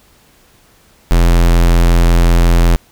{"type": "tone", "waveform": "square", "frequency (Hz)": 42.72, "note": "F1", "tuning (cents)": -37, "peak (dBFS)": -7, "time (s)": [1.11, 2.76], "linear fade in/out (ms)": 0, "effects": ["pink hiss -49 dBFS RMS until 2.91 s"]}